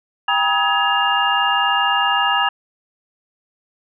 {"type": "tone cluster", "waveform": "sine", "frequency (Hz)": [797, 962, 1264, 1678, 2808], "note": ["G5", "B5", "D#6", "G#6", "F7"], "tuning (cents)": [28, -46, 27, 17, 9], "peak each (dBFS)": -21, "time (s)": [0.28, 2.49], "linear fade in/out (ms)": 5, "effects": []}